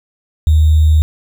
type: tone with sample-and-hold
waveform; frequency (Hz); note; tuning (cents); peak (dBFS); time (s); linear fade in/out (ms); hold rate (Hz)
sine; 77.78; D#2; 0; -6; 0.47-1.02; 0; 3675
effects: none